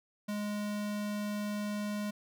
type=tone; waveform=square; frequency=207.7 Hz; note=G#3; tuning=in tune; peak=-34 dBFS; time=0.28-2.11 s; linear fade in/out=10 ms; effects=none